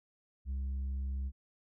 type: tone with tanh clipping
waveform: triangle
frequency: 66.8 Hz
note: C2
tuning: 36 cents sharp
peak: -34 dBFS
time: 0.45-1.32 s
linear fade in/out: 50 ms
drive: 8 dB
effects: none